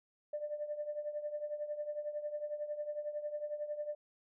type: tone with tremolo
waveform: sine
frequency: 595 Hz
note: D5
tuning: 22 cents sharp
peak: -33 dBFS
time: 0.33-3.95 s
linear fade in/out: 5 ms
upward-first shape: triangle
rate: 11 Hz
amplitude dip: 80%
effects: tanh soft clip ceiling -29 dBFS